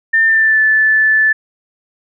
sine tone with pitch glide, 1800 to 1747.7 Hz, A6 to A6, +39 to -12 cents, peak -8 dBFS, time 0.13-1.33 s, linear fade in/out 10 ms, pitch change -51 cents, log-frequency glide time 0.25-0.61 s, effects none

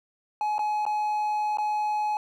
triangle tone with dropouts, 845 Hz, G#5, 30 cents sharp, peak -22 dBFS, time 0.41-2.17 s, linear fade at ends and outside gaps 1 ms, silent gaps 0.582-0.592 / 0.853-0.864 / 1.572-1.584 s, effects none

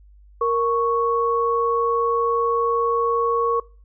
sine tone pair together, 466.2 / 1108.7 Hz, A#4 / C#6, 0 / 0 cents, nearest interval octave + minor third, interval 1500 cents, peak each -20 dBFS, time 0.41-3.6 s, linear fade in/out 5 ms, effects noise-tail reverb RT60 0.4 s tail -24 dB re dry + added 50 Hz sine -46 dBFS peak until 3.84 s

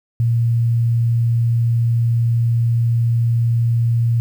sine tone, 116.8 Hz, A#2, 4 cents sharp, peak -13 dBFS, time 0.2-4.2 s, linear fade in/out 0 ms, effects 8-bit

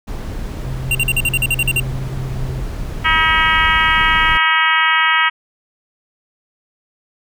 brown noise, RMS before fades -24 dBFS, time 0.07-4.38 s, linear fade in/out 10 ms
triangle tone, 130.2 Hz, C3, 8 cents flat, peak -21 dBFS, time 0.61-2.65 s, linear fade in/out 50 ms
square tone bursts, 2765 Hz, F7, 18 cents flat, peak -14 dBFS, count 11, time 0.91-1.799 s, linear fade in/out 2 ms, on 39 ms, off 46 ms
harmonic tone, 319.5 Hz, D#4, 46 cents sharp, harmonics 3 / 4 / 5 / 6 / 7 / 8 / 9 / 10, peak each -20 / -17 / -20 / -17 / -19 / -24 / -22 / -24 dBFS, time 3.04-5.3 s, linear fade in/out 20 ms
effects none

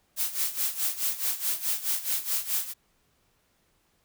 blue noise with tremolo, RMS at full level -26 dBFS, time 0.16-2.74 s, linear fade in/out 50 ms, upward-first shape sine, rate 4.7 Hz, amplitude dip 80%, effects pink hiss -69 dBFS RMS until 4.04 s

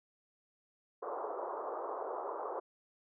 pink band-pass noise, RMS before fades -40 dBFS, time 1.02-2.6 s, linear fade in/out 10 ms, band 380 to 1200 Hz, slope 48 dB/octave, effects none

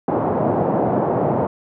white band-pass noise, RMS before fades -19 dBFS, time 0.08-1.47 s, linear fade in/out 2 ms, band 110 to 770 Hz, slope 24 dB/octave, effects none

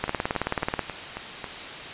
two click trains, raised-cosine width 0.5 ms, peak -17 / -9 dBFS, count 6 / 15, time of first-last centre 0.08-1.442 / 0.04-0.793 s, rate 3.67 / 18.6 Hz, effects white hiss -36 dBFS RMS until 1.93 s + resampled to 8000 Hz

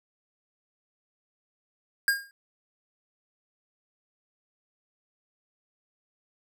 square tone with exponential decay, 1617 Hz, G#6, 47 cents flat, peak -18 dBFS, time 2.08-2.31 s, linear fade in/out 1 ms, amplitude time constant 49 ms, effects none

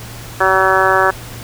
harmonic tone, 189.7 Hz, F#3, 43 cents sharp, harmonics 2 / 3 / 4 / 5 / 6 / 7 / 8 / 9, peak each -18 / -18 / -18 / -18 / -18 / -18 / -18 / -18 dBFS, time 0.4-1.11 s, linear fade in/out 10 ms, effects added 116 Hz sine -33 dBFS peak until 1.43 s + pink hiss -33 dBFS RMS until 1.43 s

